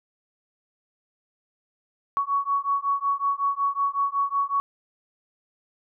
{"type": "beating tone pair", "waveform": "sine", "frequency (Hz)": [1116, 1121.4], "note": ["C#6", "C#6"], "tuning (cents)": [11, 20], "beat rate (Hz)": 5.4, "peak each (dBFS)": -25, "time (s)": [2.17, 4.6], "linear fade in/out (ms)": 0, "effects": []}